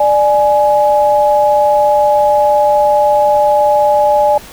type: tone pair together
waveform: sine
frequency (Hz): 593 / 838.6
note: D5 / G#5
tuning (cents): +17 / +17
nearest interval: tritone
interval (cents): 600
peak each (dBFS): -10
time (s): 0-4.38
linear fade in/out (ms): 5
effects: pink hiss -34 dBFS RMS until 4.52 s